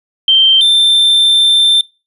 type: tone pair in turn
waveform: sine / triangle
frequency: 3136 / 3567 Hz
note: G7 / A7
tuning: 0 / +23 cents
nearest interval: major second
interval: 223 cents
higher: second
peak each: -5 / -5 dBFS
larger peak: neither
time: 0.28-0.61 / 0.61-1.81 s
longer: second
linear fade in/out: 2 ms
effects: noise-tail reverb RT60 0.3 s tail -23 dB re dry + resampled to 32000 Hz